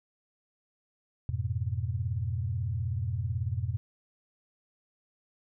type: chord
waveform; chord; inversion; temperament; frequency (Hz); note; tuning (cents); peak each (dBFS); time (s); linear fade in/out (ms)
sine; F diminished; none; equal with one note detuned; 87.31 / 105.21 / 123.47; F2 / Ab2 / Cb3; 0 / +23 / 0; -33; 1.29-3.77; 0
effects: none